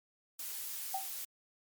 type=noise; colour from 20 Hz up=blue; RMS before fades=-41 dBFS; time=0.39-1.25 s; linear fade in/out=5 ms
type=tone with exponential decay; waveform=sine; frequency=772 Hz; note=G5; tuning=27 cents flat; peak=-30 dBFS; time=0.94-1.11 s; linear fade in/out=5 ms; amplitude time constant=36 ms
effects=MP3 96 kbps